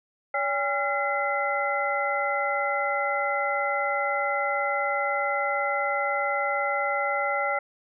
sine tone cluster, 569 / 810 / 1371 / 2037 Hz, C#5 / G#5 / F6 / C7, +45 / -43 / -32 / -47 cents, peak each -29 dBFS, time 0.34-7.59 s, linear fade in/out 5 ms, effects none

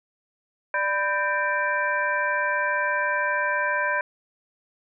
sine tone cluster, 593 / 995 / 1568 / 1803 / 2348 Hz, D5 / B5 / G6 / A6 / D7, +17 / +13 / 0 / +42 / -1 cents, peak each -29 / -27 / -25 / -31 / -33 dBFS, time 0.74-4.01 s, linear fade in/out 2 ms, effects none

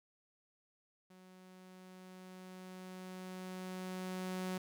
sawtooth tone with level ramp, 185 Hz, F#3, in tune, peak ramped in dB -54 to -33 dBFS, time 1.1-4.58 s, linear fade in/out 5 ms, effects none

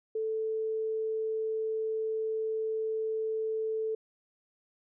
sine tone, 440 Hz, A4, in tune, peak -29 dBFS, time 0.15-3.95 s, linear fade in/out 5 ms, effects none

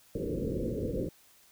white low-pass noise, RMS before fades -33 dBFS, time 0.15-1.09 s, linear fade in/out 5 ms, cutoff 540 Hz, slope 96 dB/octave, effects white hiss -61 dBFS RMS until 1.51 s

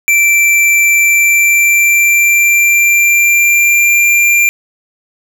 square tone with pitch glide, 2342 to 2379 Hz, D7 to D7, -5 to +22 cents, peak -7 dBFS, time 0.08-4.49 s, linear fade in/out 0 ms, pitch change +27 cents, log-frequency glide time 0.95-3.97 s, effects none

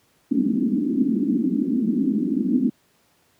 white band-pass noise, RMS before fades -21 dBFS, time 0.31-2.7 s, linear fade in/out 10 ms, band 210 to 290 Hz, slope 48 dB/octave, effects pink hiss -62 dBFS RMS until 3.39 s + high-pass 100 Hz 12 dB/octave

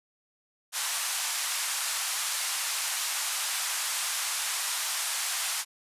white band-pass noise, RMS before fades -31 dBFS, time 0.72-5.65 s, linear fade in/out 50 ms, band 790 to 11000 Hz, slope 24 dB/octave, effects resampled to 32000 Hz

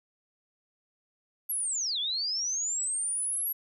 sine linear two-way sweep, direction down then up, 11680 to 3294 to 11680 Hz, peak -28 dBFS, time 1.49-3.53 s, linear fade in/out 10 ms, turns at 1.99 s, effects none

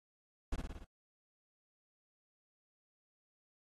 brown noise with echo, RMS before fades -35 dBFS, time 0.52-0.56 s, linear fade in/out 5 ms, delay 57 ms, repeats 5, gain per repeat -3 dB, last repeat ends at 0.845 s, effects AAC 32 kbps

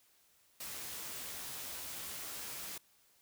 white noise with comb filter, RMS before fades -44 dBFS, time 0.6-2.78 s, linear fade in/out 5 ms, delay 15 ms, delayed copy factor +0.5, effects white hiss -69 dBFS RMS until 3.21 s

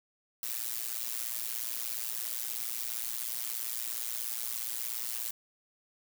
blue noise with amplitude modulation, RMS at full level -32 dBFS, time 0.43-5.31 s, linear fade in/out 2 ms, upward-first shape sine, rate 117 Hz, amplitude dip 95%, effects none

